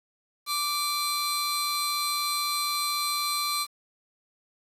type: tone pair together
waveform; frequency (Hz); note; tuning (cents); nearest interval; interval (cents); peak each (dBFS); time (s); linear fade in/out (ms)
sawtooth; 1170 / 4093; D6 / C8; -7 / -39; octave + minor seventh; 2168; -25 / -26; 0.46-3.67; 50
effects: resampled to 32000 Hz + 8-bit